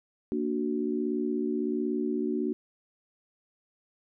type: chord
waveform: sine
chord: Bb augmented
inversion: none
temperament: equal with one note detuned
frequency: 232.3 / 293.7 / 370 Hz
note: Bb3 / D4 / F#4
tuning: -6 / 0 / 0 cents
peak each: -31 dBFS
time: 0.32-2.53 s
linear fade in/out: 0 ms
effects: none